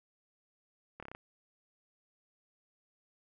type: slowing click train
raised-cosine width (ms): 0.5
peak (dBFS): -30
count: 6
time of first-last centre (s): 1-1.15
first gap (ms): 26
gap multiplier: 1.07
effects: none